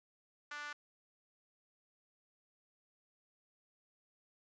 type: tone with high-pass filter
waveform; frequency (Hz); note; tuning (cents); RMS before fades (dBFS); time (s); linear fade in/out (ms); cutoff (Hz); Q
sawtooth; 293.7; D4; 0; -45; 0.51-0.73; 5; 1400; 3.3
effects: resampled to 16000 Hz